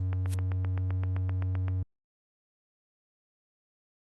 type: tone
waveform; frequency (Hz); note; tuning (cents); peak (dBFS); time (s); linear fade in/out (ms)
triangle; 92.7; F#2; +4; -25; 0-1.83; 5
type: click train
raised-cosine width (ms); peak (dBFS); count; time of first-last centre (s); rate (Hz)
0.5; -24; 13; 0.13-1.682; 7.73
type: noise with exponential growth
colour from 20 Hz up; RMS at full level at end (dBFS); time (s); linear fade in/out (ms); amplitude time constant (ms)
white; -35; 0.25-0.34; 1; 18
effects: Opus 32 kbps